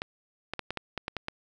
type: clicks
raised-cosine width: 0.3 ms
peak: -16 dBFS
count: 9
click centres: 0.019 / 0.536 / 0.593 / 0.706 / 0.773 / 0.977 / 1.081 / 1.167 / 1.284 s
effects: none